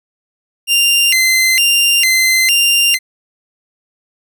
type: tone with vibrato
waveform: sawtooth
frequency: 2400 Hz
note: D7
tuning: 37 cents sharp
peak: -6 dBFS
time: 0.67-2.99 s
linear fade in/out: 50 ms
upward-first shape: square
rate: 1.1 Hz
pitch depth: 260 cents each way
effects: none